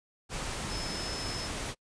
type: tone in noise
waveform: sine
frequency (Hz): 5200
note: E8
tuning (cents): -24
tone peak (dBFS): -39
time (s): 0.68-1.5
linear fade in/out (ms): 50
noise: pink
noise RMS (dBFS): -36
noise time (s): 0.29-1.75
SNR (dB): -6
effects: noise-tail reverb RT60 0.1 s tail -26 dB re dry + resampled to 22050 Hz